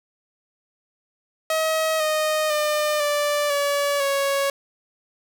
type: tone with pitch steps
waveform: sawtooth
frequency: 636 / 619 / 602.4 / 586.3 / 570.6 / 555.3 Hz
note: D#5 / D#5 / D5 / D5 / C#5 / C#5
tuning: +38 / -9 / +44 / -3 / +50 / +3 cents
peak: -16 dBFS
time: 1.5-4.5 s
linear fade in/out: 2 ms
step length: 500 ms
effects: none